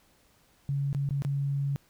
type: tone with dropouts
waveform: sine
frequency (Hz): 140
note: C#3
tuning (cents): +18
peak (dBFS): -26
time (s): 0.69-1.76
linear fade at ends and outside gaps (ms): 0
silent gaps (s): 0.929-0.948 / 1.09-1.108 / 1.221-1.249
effects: pink hiss -64 dBFS RMS until 1.89 s